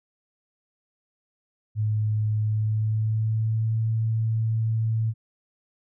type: tone with pitch glide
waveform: sine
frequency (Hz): 107.3 to 111.73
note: A2 to A2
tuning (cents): -43 to +27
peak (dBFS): -21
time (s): 1.75-5.14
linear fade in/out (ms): 50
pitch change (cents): +70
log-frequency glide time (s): 2.41-3.79
effects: none